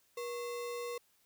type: tone with sample-and-hold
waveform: sine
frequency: 479.6 Hz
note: A#4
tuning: 49 cents sharp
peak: -37 dBFS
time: 0.17-0.98 s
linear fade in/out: 5 ms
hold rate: 1575 Hz
effects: white hiss -71 dBFS RMS until 1.25 s